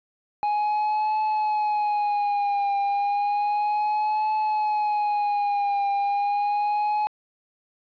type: tone with vibrato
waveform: triangle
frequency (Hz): 830.6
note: G#5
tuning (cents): 0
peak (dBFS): -19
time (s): 0.43-7.07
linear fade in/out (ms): 0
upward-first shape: triangle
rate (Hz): 0.32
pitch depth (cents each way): 64
effects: resampled to 11025 Hz + 9-bit